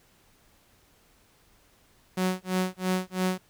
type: tone with tremolo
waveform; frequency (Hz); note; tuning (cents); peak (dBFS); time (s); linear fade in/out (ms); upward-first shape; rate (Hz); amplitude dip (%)
sawtooth; 185; F#3; 0; -19; 2.17-3.38; 5; sine; 3; 100
effects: pink hiss -62 dBFS RMS until 3.49 s